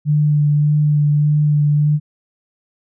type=tone with vibrato; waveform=sine; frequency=148.5 Hz; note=D3; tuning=20 cents sharp; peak=-11 dBFS; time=0.05-2 s; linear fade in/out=50 ms; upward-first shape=sine; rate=1.7 Hz; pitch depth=15 cents each way; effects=none